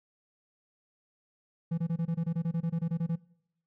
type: tone bursts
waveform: triangle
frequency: 166.6 Hz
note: E3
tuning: 19 cents sharp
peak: -25 dBFS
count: 16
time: 1.71-3.159 s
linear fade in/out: 10 ms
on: 69 ms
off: 23 ms
effects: noise-tail reverb RT60 0.8 s tail -23 dB re dry